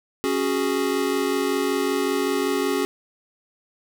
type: chord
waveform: square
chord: C# suspended fourth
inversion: none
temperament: equal with one note detuned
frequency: 275.9 / 370 / 415.3 Hz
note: C#4 / F#4 / G#4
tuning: -8 / 0 / 0 cents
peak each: -26 dBFS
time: 0.24-2.85 s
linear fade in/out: 0 ms
effects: none